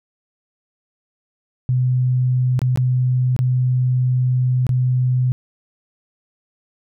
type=tone with dropouts; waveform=sine; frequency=126.6 Hz; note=B2; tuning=43 cents sharp; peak=-14 dBFS; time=1.69-5.32 s; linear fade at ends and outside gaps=0 ms; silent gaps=2.592-2.617 / 2.759-2.774 / 3.364-3.39 / 4.667-4.692 s; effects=none